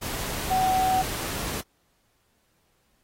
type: tone in noise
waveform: sine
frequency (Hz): 752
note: F#5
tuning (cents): +28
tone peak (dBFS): -20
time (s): 0.5-1.03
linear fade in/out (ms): 20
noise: pink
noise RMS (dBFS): -32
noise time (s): 0.01-1.62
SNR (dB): +9
effects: pink hiss -69 dBFS RMS until 3.03 s + AAC 48 kbps